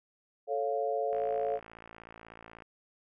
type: chord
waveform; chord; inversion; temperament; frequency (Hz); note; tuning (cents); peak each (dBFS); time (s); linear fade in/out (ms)
sine; A augmented; none; equal; 440 / 554.4 / 698.5; A4 / C#5 / E#5; 0 / 0 / 0; -33; 0.47-1.6; 50
type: click train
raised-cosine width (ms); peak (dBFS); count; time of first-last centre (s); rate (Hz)
0.5; -33; 85; 1.13-2.622; 56.3
effects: none